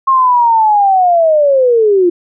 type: linear sweep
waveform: sine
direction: down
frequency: 1079 to 340 Hz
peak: -6 dBFS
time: 0.07-2.1 s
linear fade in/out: 10 ms
effects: none